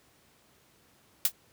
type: noise with exponential decay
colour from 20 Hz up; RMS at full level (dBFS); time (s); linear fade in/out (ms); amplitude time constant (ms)
blue; -18; 1.25-1.32; 2; 15
effects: pink hiss -63 dBFS RMS until 1.52 s + high-pass 80 Hz 12 dB/octave